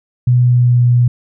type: tone with pitch glide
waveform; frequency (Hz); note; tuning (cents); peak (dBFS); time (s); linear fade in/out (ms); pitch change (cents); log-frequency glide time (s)
sine; 123.6 to 121.9; B2 to B2; +2 to -22; -7; 0.27-1.08; 5; -24; 0.39-0.84
effects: none